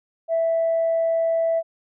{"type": "tone", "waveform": "sine", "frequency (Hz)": 659.3, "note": "E5", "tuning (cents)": 0, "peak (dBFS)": -17, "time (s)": [0.28, 1.63], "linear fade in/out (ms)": 50, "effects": ["tanh soft clip ceiling -14 dBFS"]}